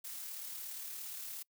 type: noise with amplitude modulation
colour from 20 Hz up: blue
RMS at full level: -43 dBFS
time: 0.04-1.43 s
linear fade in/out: 10 ms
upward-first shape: sine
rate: 37.2 Hz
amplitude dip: 30%
effects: noise-tail reverb RT60 0.1 s tail -25 dB re dry